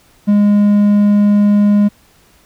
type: tone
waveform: triangle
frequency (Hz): 205.7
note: G#3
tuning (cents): -16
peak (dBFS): -5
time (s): 0.27-1.89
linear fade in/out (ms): 20
effects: pink hiss -50 dBFS RMS until 2.45 s